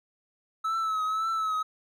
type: tone with vibrato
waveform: triangle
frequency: 1300 Hz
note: E6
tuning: 24 cents flat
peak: -24 dBFS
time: 0.64-1.63 s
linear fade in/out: 10 ms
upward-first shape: triangle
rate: 1.9 Hz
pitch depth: 53 cents each way
effects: none